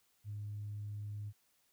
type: tone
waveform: sine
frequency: 103.83 Hz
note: G#2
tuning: in tune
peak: -39 dBFS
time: 0.24-1.33 s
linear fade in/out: 50 ms
effects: tanh soft clip ceiling -35 dBFS + white hiss -74 dBFS RMS until 1.72 s